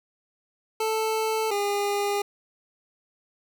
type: tone pair in turn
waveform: 25% pulse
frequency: 440 / 406.3 Hz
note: A4 / G#4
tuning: 0 / -38 cents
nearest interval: minor second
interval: 138 cents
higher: first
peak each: -20 dBFS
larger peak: neither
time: 0.8-1.51 / 1.51-2.22 s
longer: neither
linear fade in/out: 5 ms
effects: none